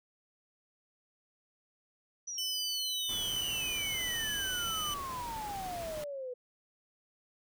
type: exponential sweep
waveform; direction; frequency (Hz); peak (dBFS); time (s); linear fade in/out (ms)
sine; down; 5950 to 489.3; -37; 2.27-6.34; 10
type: tone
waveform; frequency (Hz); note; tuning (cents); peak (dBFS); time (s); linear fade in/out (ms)
sawtooth; 3000; F#7; +23; -31; 2.38-4.94; 2
type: noise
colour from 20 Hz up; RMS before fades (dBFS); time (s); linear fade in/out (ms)
pink; -45; 3.09-6.04; 2
effects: none